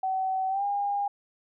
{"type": "tone with pitch glide", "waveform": "sine", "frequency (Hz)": [759, 808.8], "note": ["F#5", "G#5"], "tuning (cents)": [44, -46], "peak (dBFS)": -25, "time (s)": [0.03, 1.08], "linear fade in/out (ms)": 5, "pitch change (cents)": 110, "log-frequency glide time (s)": [0.49, 0.64], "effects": []}